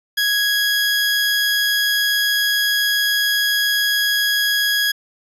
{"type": "tone", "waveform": "20% pulse", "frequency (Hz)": 1661.2, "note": "G#6", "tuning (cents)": 0, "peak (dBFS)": -11, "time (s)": [0.17, 4.92], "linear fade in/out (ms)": 10, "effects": ["resampled to 32000 Hz"]}